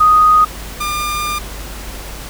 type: tone pair in turn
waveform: sine / sawtooth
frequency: 1244.5 / 1201.6 Hz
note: D#6 / D6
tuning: 0 / +39 cents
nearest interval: minor second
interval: 61 cents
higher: first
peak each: -6 / -14 dBFS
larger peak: first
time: 0-0.45 / 0.8-1.39 s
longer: second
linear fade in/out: 10 ms
effects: added 50 Hz sine -29 dBFS peak until 2.29 s + pink hiss -31 dBFS RMS until 2.29 s